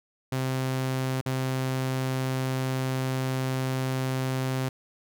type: tone with dropouts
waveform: sawtooth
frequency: 130.81 Hz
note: C3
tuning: in tune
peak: -22 dBFS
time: 0.32-4.69 s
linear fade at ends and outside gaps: 5 ms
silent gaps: 1.212-1.26 s
effects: none